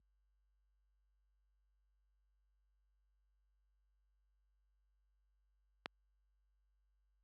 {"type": "click", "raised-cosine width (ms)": 0.3, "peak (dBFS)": -23, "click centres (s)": 5.859, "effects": ["added 50 Hz sine -57 dBFS peak until 7.23 s", "high-pass 150 Hz 12 dB/octave"]}